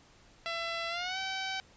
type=tone with pitch glide; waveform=10% pulse; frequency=671 to 766.3 Hz; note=E5 to G5; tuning=+31 to -40 cents; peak=-25 dBFS; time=0.46-1.6 s; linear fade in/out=0 ms; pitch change=+229 cents; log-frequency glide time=0.89-1.18 s; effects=pink hiss -60 dBFS RMS until 1.76 s + resampled to 16000 Hz